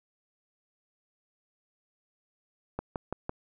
click train, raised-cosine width 1 ms, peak -18 dBFS, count 4, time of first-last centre 2.79-3.294 s, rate 5.95 Hz, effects none

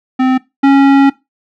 square tone pair in turn, 258.8 / 275.7 Hz, C4 / C#4, -19 / -9 cents, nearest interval minor second, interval 110 cents, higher second, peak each -9 / -5 dBFS, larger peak second, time 0.19-0.38 / 0.63-1.1 s, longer second, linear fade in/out 10 ms, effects noise-tail reverb RT60 0.2 s tail -19 dB re dry + low-pass 2000 Hz 12 dB/octave

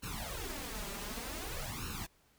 pink noise with flanger, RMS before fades -41 dBFS, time 0.02-2.07 s, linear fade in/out 20 ms, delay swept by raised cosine 0.73 to 5.03 ms, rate 0.54 Hz, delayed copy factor +0.95, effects pink hiss -69 dBFS RMS until 2.38 s

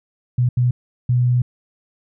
sine tone bursts at uneven times, 123.47 Hz, B2, in tune, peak -13 dBFS, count 3, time 0.38-0.49 / 0.57-0.71 / 1.09-1.42 s, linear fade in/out 5 ms, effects none

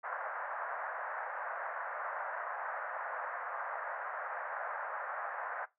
white band-pass noise, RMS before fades -40 dBFS, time 0.03-5.66 s, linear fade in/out 20 ms, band 560 to 1700 Hz, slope 48 dB/octave, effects noise-tail reverb RT60 0.2 s tail -18 dB re dry

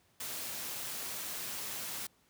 white noise with amplitude modulation, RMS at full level -38 dBFS, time 0.2-2.07 s, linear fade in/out 5 ms, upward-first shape sine, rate 208 Hz, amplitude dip 45%, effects pink hiss -69 dBFS RMS until 2.29 s + high-pass 80 Hz 12 dB/octave

